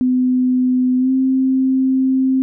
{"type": "tone with pitch glide", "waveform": "sine", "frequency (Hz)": [253.4, 262.6], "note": ["B3", "C4"], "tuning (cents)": [45, 6], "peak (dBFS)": -12, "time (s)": [0.01, 2.42], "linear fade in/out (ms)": 0, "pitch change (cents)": 61, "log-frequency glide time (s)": [0.98, 1.11], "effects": []}